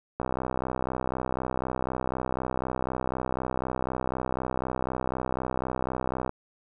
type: click train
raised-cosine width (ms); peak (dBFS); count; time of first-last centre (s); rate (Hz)
1; -15; 391; 0.2-6.294; 64
effects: none